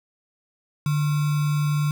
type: tone with sample-and-hold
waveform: sine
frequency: 148.2 Hz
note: D3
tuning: 16 cents sharp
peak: -19 dBFS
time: 0.86-1.91 s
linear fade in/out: 2 ms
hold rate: 1225 Hz
effects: none